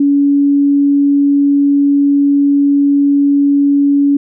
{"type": "tone", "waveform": "sine", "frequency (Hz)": 283.1, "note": "C#4", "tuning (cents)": 37, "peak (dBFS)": -7, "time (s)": [0, 4.17], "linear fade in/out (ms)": 5, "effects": []}